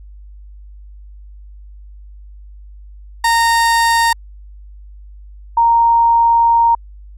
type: tone pair in turn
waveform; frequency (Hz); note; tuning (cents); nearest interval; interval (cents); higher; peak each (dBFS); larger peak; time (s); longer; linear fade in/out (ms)
30% pulse / sine; 924 / 929.4; A#5 / A#5; -16 / -5; unison; 11; second; -8; neither; 3.24-4.13 / 5.57-6.75; second; 5
effects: added 50 Hz sine -34 dBFS peak until 7.17 s + low-pass 12000 Hz 12 dB/octave